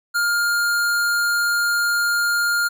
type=tone; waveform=square; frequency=1409 Hz; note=F6; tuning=15 cents sharp; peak=-18 dBFS; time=0.14-2.69 s; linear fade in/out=20 ms; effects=none